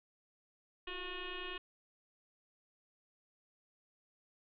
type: tone with frequency modulation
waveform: sine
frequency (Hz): 1451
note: F#6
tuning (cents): -34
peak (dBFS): -40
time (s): 0.87-1.58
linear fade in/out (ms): 5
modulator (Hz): 359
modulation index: 5
effects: none